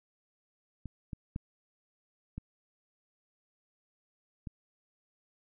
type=clicks; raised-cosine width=5 ms; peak=-28 / -26 / -23 / -26 / -27 dBFS; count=5; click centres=0.857 / 1.132 / 1.361 / 2.38 / 4.472 s; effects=none